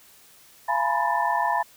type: tone cluster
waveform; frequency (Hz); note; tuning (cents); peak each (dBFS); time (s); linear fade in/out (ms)
sine; 685 / 840 / 967 / 1007 / 1769; F5 / G#5 / B5 / B5 / A6; -34 / +19 / -37 / +33 / +9; -29 / -26 / -25 / -28 / -30; 0.68-1.63; 10
effects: white hiss -53 dBFS RMS until 1.76 s